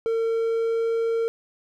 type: tone with pitch glide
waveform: triangle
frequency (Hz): 454.3 to 457.2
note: A#4 to A#4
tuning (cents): -45 to -34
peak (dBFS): -19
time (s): 0.06-1.28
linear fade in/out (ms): 0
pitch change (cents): +11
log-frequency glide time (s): 0.25-0.91
effects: none